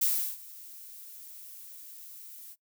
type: noise with ADSR envelope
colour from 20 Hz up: violet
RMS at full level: -25 dBFS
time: 0.01-2.56 s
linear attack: 8 ms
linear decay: 350 ms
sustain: -22 dB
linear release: 44 ms
effects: noise-tail reverb RT60 0.1 s tail -20 dB re dry